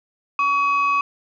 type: tone pair together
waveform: sine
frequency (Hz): 1129.9 / 2546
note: C#6 / D#7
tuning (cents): +33 / +39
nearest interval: octave + major second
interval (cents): 1406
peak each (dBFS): -16 / -22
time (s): 0.39-1.01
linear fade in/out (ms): 2
effects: tanh soft clip ceiling -11 dBFS